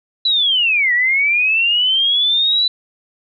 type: linear two-way sweep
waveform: sine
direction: down then up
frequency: 3996 to 1900 to 3996 Hz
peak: -12 dBFS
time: 0.25-2.68 s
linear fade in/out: 5 ms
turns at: 0.93 s
effects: none